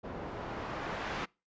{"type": "noise with low-pass filter sweep", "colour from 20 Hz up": "white", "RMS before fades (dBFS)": -39, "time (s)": [0.03, 1.26], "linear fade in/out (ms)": 20, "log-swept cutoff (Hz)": [640, 1900], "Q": 0.72, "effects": ["noise-tail reverb RT60 0.3 s tail -26 dB re dry", "resampled to 16000 Hz"]}